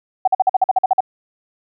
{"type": "tone bursts", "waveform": "sine", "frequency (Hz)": 756, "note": "F#5", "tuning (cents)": 37, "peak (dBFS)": -9, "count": 11, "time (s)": [0.25, 1.006], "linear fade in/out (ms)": 5, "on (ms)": 26, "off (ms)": 47, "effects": []}